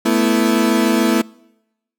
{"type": "chord", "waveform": "35% pulse", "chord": "A suspended second", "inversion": "none", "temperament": "equal", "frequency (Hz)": [220, 246.9, 329.6], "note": ["A3", "B3", "E4"], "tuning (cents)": [0, 0, 0], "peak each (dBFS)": -16, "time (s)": [0.05, 1.22], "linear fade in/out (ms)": 10, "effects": ["noise-tail reverb RT60 0.9 s tail -25 dB re dry"]}